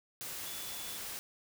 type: tone in noise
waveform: sine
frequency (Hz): 3455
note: A7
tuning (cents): -32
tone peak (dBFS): -49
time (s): 0.46-0.97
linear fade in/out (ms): 0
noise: white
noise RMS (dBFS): -42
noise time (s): 0.21-1.19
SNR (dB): -10
effects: none